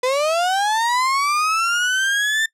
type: linear sweep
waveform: 35% pulse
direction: up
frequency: 493.9 to 1795 Hz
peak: -15 dBFS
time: 0.03-2.46 s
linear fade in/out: 5 ms
effects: noise-tail reverb RT60 0.1 s tail -22 dB re dry + low-pass 9000 Hz 12 dB/octave